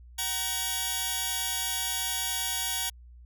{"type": "tone cluster", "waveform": "5% pulse", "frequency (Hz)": [759, 938, 3361], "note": ["F#5", "A#5", "G#7"], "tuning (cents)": [44, 11, 20], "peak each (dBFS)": -23, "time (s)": [0.18, 2.9], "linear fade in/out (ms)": 10, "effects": ["added 60 Hz sine -47 dBFS peak until 3.25 s"]}